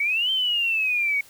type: exponential two-way sweep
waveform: sine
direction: up then down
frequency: 2217 to 3136 to 2217 Hz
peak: -20 dBFS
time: 0-1.21 s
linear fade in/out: 5 ms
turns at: 0.31 s
effects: white hiss -51 dBFS RMS until 1.29 s